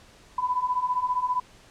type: beating tone pair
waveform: sine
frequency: 987.8 / 1002.8 Hz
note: B5 / B5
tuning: 0 / +26 cents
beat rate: 15 Hz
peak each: -28 / -25 dBFS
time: 0.38-1.4 s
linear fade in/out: 5 ms
effects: pink hiss -53 dBFS RMS until 1.7 s + low-pass 8000 Hz 12 dB/octave